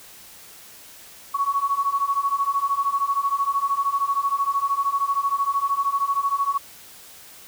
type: beating tone pair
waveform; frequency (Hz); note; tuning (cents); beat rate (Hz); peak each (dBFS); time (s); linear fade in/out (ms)
sine; 1108.7 / 1121.7; C#6 / C#6; 0 / +20; 13; -24 / -22; 1.34-6.58; 10
effects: white hiss -45 dBFS RMS until 7.47 s